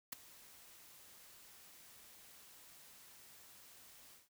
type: noise with ADSR envelope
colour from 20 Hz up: white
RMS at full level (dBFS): -40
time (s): 0.12-4.29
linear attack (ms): 8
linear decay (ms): 9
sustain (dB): -20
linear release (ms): 160
effects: noise-tail reverb RT60 0.1 s tail -20 dB re dry